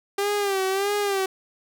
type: tone with vibrato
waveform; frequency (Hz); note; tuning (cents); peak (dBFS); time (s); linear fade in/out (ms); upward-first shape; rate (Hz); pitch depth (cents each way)
sawtooth; 395.5; G4; +15; -18; 0.18-1.26; 5; sine; 1.6; 74
effects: none